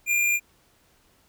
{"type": "tone with amplitude modulation", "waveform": "square", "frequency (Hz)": 2400, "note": "D7", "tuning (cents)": 37, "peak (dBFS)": -19, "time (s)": [0.06, 0.4], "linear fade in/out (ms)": 50, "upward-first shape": "sine", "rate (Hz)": 61.7, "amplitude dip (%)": 35, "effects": ["pink hiss -62 dBFS RMS until 1.28 s"]}